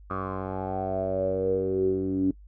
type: tone with low-pass filter sweep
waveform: 10% pulse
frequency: 94.8 Hz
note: F#2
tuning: 43 cents sharp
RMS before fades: -27 dBFS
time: 0.1-2.31 s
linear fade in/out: 5 ms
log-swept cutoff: 1200 to 280 Hz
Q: 9.7
effects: noise-tail reverb RT60 0.1 s tail -21 dB re dry + added 50 Hz sine -46 dBFS peak until 2.47 s